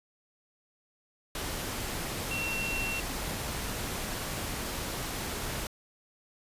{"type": "tone in noise", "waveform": "sine", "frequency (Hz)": 2721, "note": "F7", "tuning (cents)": -46, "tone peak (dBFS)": -32, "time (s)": [2.31, 3], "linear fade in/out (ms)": 2, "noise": "pink", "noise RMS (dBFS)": -35, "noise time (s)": [1.35, 5.67], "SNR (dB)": 0, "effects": ["resampled to 32000 Hz"]}